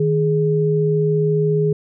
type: tone pair together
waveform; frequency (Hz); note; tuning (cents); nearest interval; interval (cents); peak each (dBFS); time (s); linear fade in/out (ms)
sine; 156.2 / 417; D#3 / G#4; +7 / +7; octave + perfect fourth; 1700; -17; 0-1.73; 5
effects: none